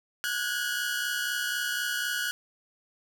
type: tone cluster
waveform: sawtooth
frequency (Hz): 1451 / 1515 / 1654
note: F#6 / F#6 / G#6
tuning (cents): -34 / +40 / -8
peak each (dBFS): -27 / -31 / -31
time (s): 0.24-2.31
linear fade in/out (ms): 0
effects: none